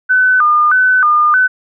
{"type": "tone with vibrato", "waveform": "sine", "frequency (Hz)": 1352, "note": "E6", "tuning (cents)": 43, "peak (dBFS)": -7, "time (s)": [0.09, 1.48], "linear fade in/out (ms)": 20, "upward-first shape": "square", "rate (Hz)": 1.6, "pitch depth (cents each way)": 190, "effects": []}